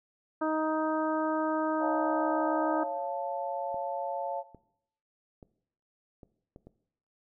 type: harmonic tone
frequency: 313 Hz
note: D#4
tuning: 10 cents sharp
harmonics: 1 / 2 / 3 / 4 / 5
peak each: -30 / -32 / -34 / -35 / -41 dBFS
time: 0.41-2.84 s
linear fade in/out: 10 ms
type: chord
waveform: sine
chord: Db augmented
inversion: none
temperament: equal with one note detuned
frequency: 554.4 / 693.2 / 880 Hz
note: Db5 / F5 / A5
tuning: 0 / -13 / 0 cents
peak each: -35 dBFS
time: 1.79-4.44 s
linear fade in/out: 50 ms
type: clicks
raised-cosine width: 2 ms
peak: -35 dBFS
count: 6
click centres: 3.744 / 4.547 / 5.428 / 6.232 / 6.561 / 6.67 s
effects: noise-tail reverb RT60 0.7 s tail -17 dB re dry